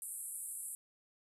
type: band-pass noise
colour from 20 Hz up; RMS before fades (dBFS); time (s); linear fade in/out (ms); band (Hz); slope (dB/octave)
pink; -44; 0.02-0.75; 0; 8100 to 12000; 96
effects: none